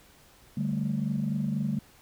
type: chord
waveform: sine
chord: D suspended fourth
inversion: none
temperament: equal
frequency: 146.83 / 196 / 220 Hz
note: D3 / G3 / A3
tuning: 0 / 0 / 0 cents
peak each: -30 dBFS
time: 0.57-1.79 s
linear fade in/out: 5 ms
effects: tanh soft clip ceiling -19 dBFS + pink hiss -57 dBFS RMS until 2.01 s